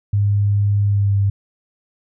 sine tone with pitch glide, 101.8 to 99.59 Hz, G#2 to G2, -34 to +28 cents, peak -13 dBFS, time 0.13-1.3 s, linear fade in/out 5 ms, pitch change -38 cents, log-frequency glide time 0.84-1.18 s, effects none

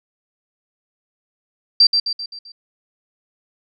sine tone with echo, 4699 Hz, D8, in tune, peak -7 dBFS, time 1.8-1.87 s, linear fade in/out 5 ms, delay 130 ms, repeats 5, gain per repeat -6 dB, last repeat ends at 2.52 s, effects none

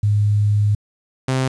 sine / sawtooth tone pair in turn, 103.83 / 130.82 Hz, G#2 / C3, 0 / 0 cents, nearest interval major third, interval 400 cents, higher second, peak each -13 dBFS, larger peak neither, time 0.03-0.75 / 1.28-1.48 s, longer first, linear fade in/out 5 ms, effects resampled to 22050 Hz + 8-bit

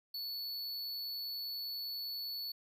square tone, 4435 Hz, C#8, in tune, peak -39 dBFS, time 0.14-2.52 s, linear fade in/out 5 ms, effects none

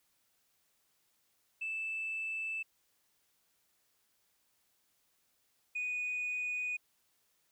sine tone pair in turn, 2637 / 2476 Hz, E7 / D#7, 0 / -9 cents, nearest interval minor second, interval 109 cents, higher first, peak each -34 / -32 dBFS, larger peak second, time 1.61-2.63 / 5.75-6.77 s, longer neither, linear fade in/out 10 ms, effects tanh soft clip ceiling -31 dBFS + white hiss -75 dBFS RMS until 7.51 s

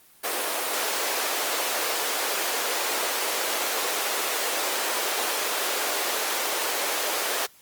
pink high-pass noise, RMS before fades -27 dBFS, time 0.23-7.47 s, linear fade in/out 20 ms, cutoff 410 Hz, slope 24 dB/octave, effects white hiss -55 dBFS RMS until 7.61 s + Opus 32 kbps

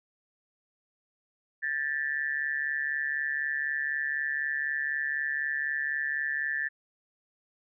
sine tone with amplitude modulation, 1760 Hz, A6, in tune, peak -24 dBFS, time 1.62-6.69 s, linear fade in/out 20 ms, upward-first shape sine, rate 144 Hz, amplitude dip 85%, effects none

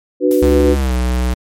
sine chord, B minor, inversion first, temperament just, 296.3 / 370.4 / 493.9 Hz, D4 / F#4 / B4, +15 / +2 / 0 cents, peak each -14 dBFS, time 0.2-0.77 s, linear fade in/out 50 ms
blue noise with exponential decay, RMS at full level -27 dBFS, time 0.31-0.96 s, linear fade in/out 0 ms, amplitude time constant 140 ms
square tone with pitch glide, 69.3 to 62.1 Hz, C#2 to B1, 0 to +10 cents, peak -14 dBFS, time 0.42-1.34 s, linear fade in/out 5 ms, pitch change -190 cents, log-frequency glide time 0.76-0.93 s
effects MP3 64 kbps

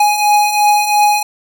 square beating tone pair, 830.6 / 833.5 Hz, G#5 / G#5, 0 / +6 cents, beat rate 2.9 Hz, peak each -17 / -11 dBFS, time 0-1.23 s, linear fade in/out 5 ms, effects none

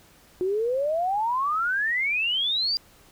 sine exponential sweep, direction up, 357.3 to 4844 Hz, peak -22 dBFS, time 0.41-2.77 s, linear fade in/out 0 ms, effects pink hiss -55 dBFS RMS until 3.11 s

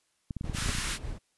clicks, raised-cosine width 5 ms, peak -22 dBFS, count 12, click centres 0.308 / 0.367 / 0.411 / 0.444 / 0.497 / 0.549 / 0.586 / 0.624 / 0.661 / 0.693 / 0.751 / 0.785 s
brown noise with tremolo, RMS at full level -36 dBFS, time 0.43-1.19 s, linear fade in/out 20 ms, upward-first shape sine, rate 5 Hz, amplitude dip 45%
pink high-pass noise, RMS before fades -34 dBFS, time 0.53-0.99 s, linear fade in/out 50 ms, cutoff 1200 Hz, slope 24 dB/octave
square tone with exponential decay, 82.41 Hz, E2, in tune, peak -28 dBFS, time 0.68-0.76 s, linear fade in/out 5 ms, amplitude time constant 16 ms
effects white hiss -73 dBFS RMS until 1.37 s + resampled to 24000 Hz

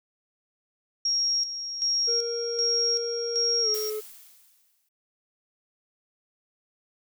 sine tone with tremolo, 5588 Hz, F8, in tune, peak -22 dBFS, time 1.05-3.9 s, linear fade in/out 5 ms, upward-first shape square, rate 1.3 Hz, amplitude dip 65%
triangle tone with pitch glide, 467.4 to 428.6 Hz, A#4 to A4, +5 to -45 cents, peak -27 dBFS, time 2.07-4.01 s, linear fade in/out 20 ms, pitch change -150 cents, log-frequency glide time 3.61-3.69 s
blue noise with exponential decay, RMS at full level -34 dBFS, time 3.74-4.89 s, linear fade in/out 5 ms, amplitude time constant 250 ms
effects none

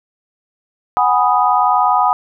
sine chord, G# minor seventh, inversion third, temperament equal with one note detuned, 740 / 820.1 / 987.8 / 1244.5 Hz, F#5 / G#5 / B5 / D#6, 0 / -22 / 0 / 0 cents, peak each -16 dBFS, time 0.97-2.13 s, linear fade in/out 0 ms, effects none

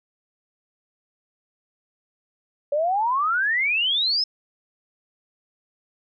sine exponential sweep, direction up, 562 to 5290 Hz, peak -19 dBFS, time 2.72-4.24 s, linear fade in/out 5 ms, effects none

